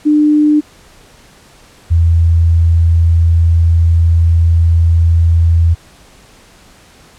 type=tone pair in turn; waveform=sine; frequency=300 / 83.36 Hz; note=D4 / E2; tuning=+37 / +20 cents; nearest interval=octave + minor seventh; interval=2217 cents; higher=first; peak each=-6 / -6 dBFS; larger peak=neither; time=0.05-0.61 / 1.9-5.75 s; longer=second; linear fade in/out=20 ms; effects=pink hiss -43 dBFS RMS until 7.18 s + low-pass 10000 Hz 12 dB/octave